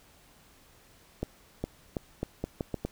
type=accelerating click train; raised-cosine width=2 ms; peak=-17 dBFS; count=8; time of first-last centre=1.23-2.85 s; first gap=410 ms; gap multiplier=0.8; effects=pink hiss -59 dBFS RMS until 2.91 s